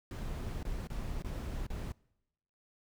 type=noise with dropouts; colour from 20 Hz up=brown; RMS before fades=-38 dBFS; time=0.11-1.92 s; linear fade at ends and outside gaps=1 ms; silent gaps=0.629-0.651 / 0.872-0.901 / 1.222-1.246 / 1.666-1.702 s; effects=noise-tail reverb RT60 0.9 s tail -24 dB re dry